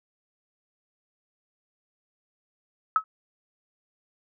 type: tone with exponential decay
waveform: sine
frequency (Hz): 1288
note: E6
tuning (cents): -41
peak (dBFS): -13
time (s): 2.96-3.04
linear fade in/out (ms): 1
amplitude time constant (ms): 16
effects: none